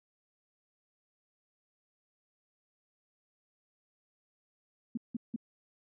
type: tone bursts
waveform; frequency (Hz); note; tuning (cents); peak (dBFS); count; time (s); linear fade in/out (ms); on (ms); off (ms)
sine; 233.1; A#3; 0; -31; 3; 4.95-5.362; 5; 24; 170
effects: none